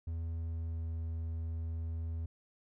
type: tone with pitch glide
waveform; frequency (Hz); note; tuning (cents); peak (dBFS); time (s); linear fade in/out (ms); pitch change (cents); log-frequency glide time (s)
triangle; 82.41 to 81.84; E2 to E2; 0 to -12; -33; 0.07-2.26; 5; -12; 0.29-0.8
effects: none